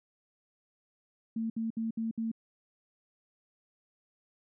sine tone bursts, 225.4 Hz, A3, 42 cents sharp, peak -30 dBFS, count 5, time 1.36-2.316 s, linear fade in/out 5 ms, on 140 ms, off 64 ms, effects none

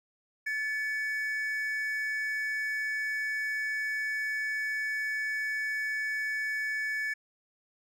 triangle tone pair together, 1735.9 / 2250 Hz, A6 / C#7, -24 / +25 cents, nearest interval major third, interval 449 cents, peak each -29 / -34 dBFS, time 0.46-7.14 s, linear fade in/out 10 ms, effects none

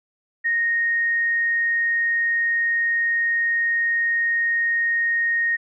sine tone, 1860 Hz, A#6, 4 cents flat, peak -18 dBFS, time 0.44-5.57 s, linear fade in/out 20 ms, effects none

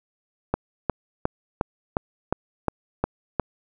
click train, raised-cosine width 1 ms, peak -7 dBFS, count 9, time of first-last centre 0.54-3.397 s, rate 2.8 Hz, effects none

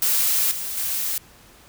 blue noise with level steps, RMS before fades -20 / -29 / -25 dBFS, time 0.02-1.18 s, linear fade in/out 2 ms, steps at 0.51 / 0.77 s, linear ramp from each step 5 ms, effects pink hiss -50 dBFS RMS until 1.68 s

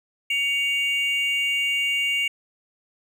triangle tone pair together, 2250 / 2800 Hz, C#7 / F7, +25 / +4 cents, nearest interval major third, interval 379 cents, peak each -22 dBFS, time 0.3-2.28 s, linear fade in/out 5 ms, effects none

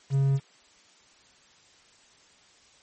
triangle tone with quantisation, 137 Hz, C#3, 20 cents flat, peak -18 dBFS, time 0.1-0.4 s, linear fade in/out 50 ms, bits 8, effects white hiss -58 dBFS RMS until 2.82 s + MP3 32 kbps

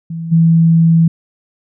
sine tone with level steps, 164.81 Hz, E3, in tune, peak -20 / -6 dBFS, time 0.1-1.08 s, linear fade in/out 5 ms, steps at 0.31 s, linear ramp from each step 20 ms, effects none

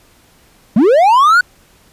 triangle linear sweep, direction up, 185 to 1500 Hz, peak -4 dBFS, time 0.76-1.41 s, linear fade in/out 5 ms, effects pink hiss -49 dBFS RMS until 1.92 s + resampled to 32000 Hz

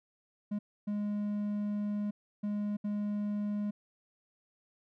triangle tone bursts at uneven times, 207 Hz, G#3, 5 cents flat, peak -29 dBFS, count 4, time 0.51-0.59 / 0.87-2.11 / 2.43-2.77 / 2.84-3.71 s, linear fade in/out 10 ms, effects none

